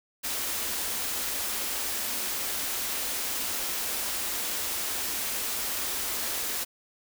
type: band-stop noise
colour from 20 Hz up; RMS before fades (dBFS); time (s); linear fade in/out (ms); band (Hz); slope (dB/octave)
white; -31; 0.23-6.65; 20; 100 to 190; 96
effects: none